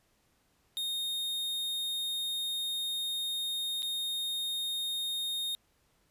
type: tone with dropouts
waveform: 45% pulse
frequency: 3700 Hz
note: A#7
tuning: 14 cents flat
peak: -32 dBFS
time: 0.77-5.55 s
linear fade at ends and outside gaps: 0 ms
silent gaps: 3.822-3.829 s
effects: pink hiss -71 dBFS RMS until 6.1 s + resampled to 32000 Hz